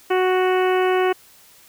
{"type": "harmonic tone", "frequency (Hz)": 370, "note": "F#4", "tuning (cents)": 0, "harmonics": [1, 2, 3, 4, 5, 6, 7, 8], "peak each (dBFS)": [-17, -23, -27, -29, -31, -33, -34, -35], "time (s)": [0.1, 1.13], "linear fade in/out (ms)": 10, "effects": ["white hiss -50 dBFS RMS until 1.68 s"]}